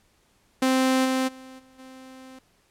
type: tone with level steps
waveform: sawtooth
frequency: 260.8 Hz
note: C4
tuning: 5 cents flat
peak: -15 / -18 / -38 / -49 / -39 dBFS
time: 0.62-2.39 s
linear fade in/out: 5 ms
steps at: 1.04 / 1.27 / 1.58 / 1.78 s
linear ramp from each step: 20 ms
effects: pink hiss -64 dBFS RMS until 2.7 s + low-pass 12000 Hz 12 dB/octave